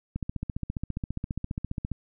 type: click train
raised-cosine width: 5 ms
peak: -18 dBFS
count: 27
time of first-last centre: 0.16-1.917 s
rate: 14.8 Hz
effects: none